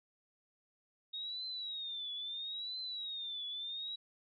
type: tone with vibrato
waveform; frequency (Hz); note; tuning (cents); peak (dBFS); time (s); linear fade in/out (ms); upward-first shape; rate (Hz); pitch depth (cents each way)
sine; 3729; A#7; 0; -39; 1.13-3.96; 10; triangle; 0.75; 160
effects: none